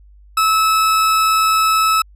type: tone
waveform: 40% pulse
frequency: 1301 Hz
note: E6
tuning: 23 cents flat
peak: -11 dBFS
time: 0.37-2.02 s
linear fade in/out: 5 ms
effects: added 50 Hz sine -42 dBFS peak until 2.15 s + resampled to 32000 Hz